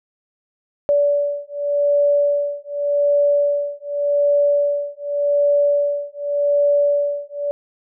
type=beating tone pair; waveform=sine; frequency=576 / 576.86 Hz; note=D5 / D5; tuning=-34 / -31 cents; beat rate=0.86 Hz; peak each=-18 dBFS; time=0.89-7.51 s; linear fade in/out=0 ms; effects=none